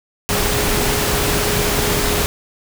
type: tone in noise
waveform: sine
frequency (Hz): 415.3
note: G#4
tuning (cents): 0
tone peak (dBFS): -24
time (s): 0.29-2.26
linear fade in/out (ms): 0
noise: pink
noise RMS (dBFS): -18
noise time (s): 0.29-2.26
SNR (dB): -9
effects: none